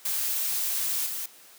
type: noise with level steps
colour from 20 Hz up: blue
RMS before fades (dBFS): -28 / -33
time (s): 0.05-1.26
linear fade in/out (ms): 5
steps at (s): 1.06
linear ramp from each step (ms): 5
effects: white hiss -52 dBFS RMS until 1.58 s + high-pass 200 Hz 12 dB/octave